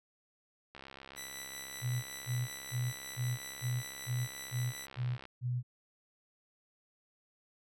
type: click train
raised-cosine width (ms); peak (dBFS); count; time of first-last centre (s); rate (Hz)
0.3; -32; 305; 0.75-5.254; 67.5
type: tone with tremolo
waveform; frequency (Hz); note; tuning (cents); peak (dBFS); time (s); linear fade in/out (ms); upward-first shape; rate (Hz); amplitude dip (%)
10% pulse; 1975.5; B6; 0; -33; 1.16-4.87; 20; sine; 5.3; 30
type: tone bursts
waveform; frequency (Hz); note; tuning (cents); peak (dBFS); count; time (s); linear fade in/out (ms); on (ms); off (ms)
sine; 123.47; B2; 0; -31; 9; 1.81-5.63; 50; 220; 230
effects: none

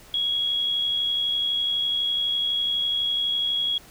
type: tone with amplitude modulation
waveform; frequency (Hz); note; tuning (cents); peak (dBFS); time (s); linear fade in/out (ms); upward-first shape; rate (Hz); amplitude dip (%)
sine; 3322; G#7; 0; -20; 0.14-3.78; 2; sine; 72; 35
effects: pink hiss -49 dBFS RMS until 3.9 s

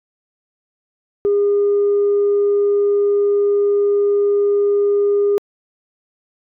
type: tone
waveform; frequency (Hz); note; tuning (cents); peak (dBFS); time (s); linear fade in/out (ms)
sine; 406.6; G#4; -37; -11; 1.25-5.38; 0
effects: tanh soft clip ceiling -9 dBFS

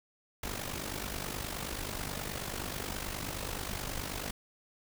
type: noise with amplitude modulation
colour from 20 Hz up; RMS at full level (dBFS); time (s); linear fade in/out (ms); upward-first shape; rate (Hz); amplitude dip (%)
pink; -35; 0.43-4.31; 5; sine; 49.4; 70
effects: none

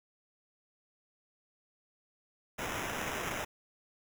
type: noise with sample-and-hold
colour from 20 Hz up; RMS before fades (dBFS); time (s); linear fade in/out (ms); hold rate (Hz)
blue; -37; 2.58-3.45; 10; 4410
effects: none

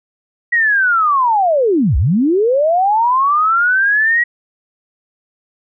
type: linear two-way sweep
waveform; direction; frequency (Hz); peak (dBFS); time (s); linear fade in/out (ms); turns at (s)
sine; down then up; 1928 to 55 to 1928; -10; 0.52-4.24; 10; 1.97
effects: none

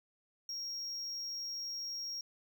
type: tone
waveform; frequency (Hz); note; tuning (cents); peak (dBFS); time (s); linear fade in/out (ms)
triangle; 5588; F8; 0; -37; 0.49-2.21; 2
effects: none

